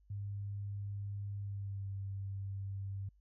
sine tone with pitch glide, 100.8 to 98.04 Hz, G2 to G2, +49 to +1 cents, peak -38 dBFS, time 0.1-3.09 s, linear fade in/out 5 ms, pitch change -48 cents, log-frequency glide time 1.37-1.89 s, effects added 50 Hz sine -64 dBFS peak until 3.2 s

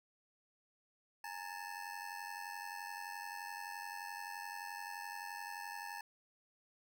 25% pulse ring-modulated tone, 873 Hz, A5, 14 cents flat, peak -37 dBFS, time 1.24-6.01 s, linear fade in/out 2 ms, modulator 45.8 Hz, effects none

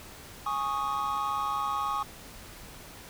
triangle chord, Ab suspended fourth, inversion none, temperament just, 830.6 / 1107.5 / 1245.9 Hz, Ab5 / Db6 / Eb6, 0 / -2 / +2 cents, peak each -32 / -29 / -31 dBFS, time 0.46-2.03 s, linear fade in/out 5 ms, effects pink hiss -47 dBFS RMS until 3.09 s

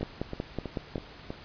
two click trains, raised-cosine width 2 ms, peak -21 / -17 dBFS, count 5 / 6, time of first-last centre 0.01-1.304 / 0.03-0.958 s, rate 3.09 / 5.39 Hz, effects pink hiss -48 dBFS RMS until 1.44 s + resampled to 11025 Hz

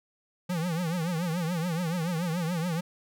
square tone with vibrato, 170 Hz, F3, 46 cents flat, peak -28 dBFS, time 0.49-2.81 s, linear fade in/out 10 ms, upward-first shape triangle, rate 7 Hz, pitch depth 160 cents each way, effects none

